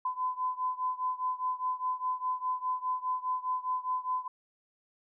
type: beating tone pair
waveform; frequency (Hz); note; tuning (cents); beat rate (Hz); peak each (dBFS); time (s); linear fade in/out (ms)
sine; 1012 / 1016.9; B5 / C6; +42 / -50; 4.9; -32 / -34; 0.05-4.28; 5
effects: none